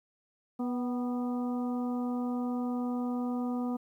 harmonic tone with a mistuned harmonic, 245.2 Hz, B3, 12 cents flat, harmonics 1 / 2 / 3 / 4 / 5, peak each -30 / -41 / -42 / -47 / -47 dBFS, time 0.59-3.77 s, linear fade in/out 10 ms, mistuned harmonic 3, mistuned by +34 cents, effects 11-bit

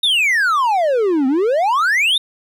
triangle exponential two-way sweep, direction down then up, 3769 to 252.9 to 3769 Hz, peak -11 dBFS, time 0.03-2.18 s, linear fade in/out 5 ms, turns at 1.27 s, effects none

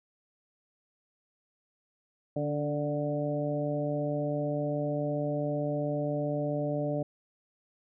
harmonic tone with a mistuned harmonic, 147.4 Hz, D3, 7 cents sharp, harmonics 1 / 2 / 3 / 4 / 5, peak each -33 / -34 / -38 / -32 / -42 dBFS, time 2.36-7.03 s, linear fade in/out 5 ms, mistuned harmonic 2, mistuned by -27 cents, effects none

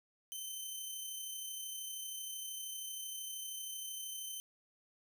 10% pulse tone with amplitude modulation, 3080 Hz, G7, 31 cents flat, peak -32 dBFS, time 0.32-4.4 s, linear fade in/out 0 ms, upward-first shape sine, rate 32.9 Hz, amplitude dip 30%, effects none

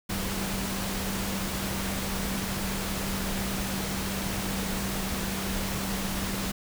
sine tone in noise, 193.7 Hz, G3, 20 cents flat, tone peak -33 dBFS, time 0.09-6.52 s, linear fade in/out 10 ms, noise pink, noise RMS -32 dBFS, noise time 0.09-6.52 s, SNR -4 dB, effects none

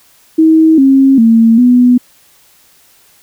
sine tone with pitch steps, 319.1 / 269.8 / 227.2 / 246.9 Hz, D#4 / C#4 / A#3 / B3, +44 / -47 / -44 / 0 cents, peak -3 dBFS, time 0.38-1.98 s, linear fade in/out 10 ms, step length 400 ms, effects white hiss -47 dBFS RMS until 3.22 s

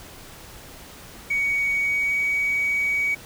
triangle tone with pitch glide, 2244 to 2260 Hz, C#7 to C#7, +21 to +33 cents, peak -17 dBFS, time 1.3-3.15 s, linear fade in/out 10 ms, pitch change +12 cents, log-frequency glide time 1.79-2.2 s, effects tanh soft clip ceiling -17 dBFS + pink hiss -43 dBFS RMS until 3.25 s

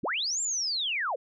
sine linear two-way sweep, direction up then down, 76.5 to 7480 to 434 Hz, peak -27 dBFS, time 0.03-1.16 s, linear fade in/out 10 ms, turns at 0.41 s, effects none

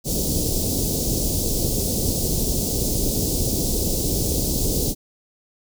pink band-stop noise, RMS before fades -22 dBFS, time 0.04-4.95 s, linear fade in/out 50 ms, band 520 to 4800 Hz, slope 24 dB/octave, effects none

